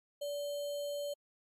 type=tone with sample-and-hold; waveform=sine; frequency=577 Hz; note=D5; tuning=31 cents flat; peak=-35 dBFS; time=0.21-1.14 s; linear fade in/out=10 ms; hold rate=3675 Hz; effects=MP3 64 kbps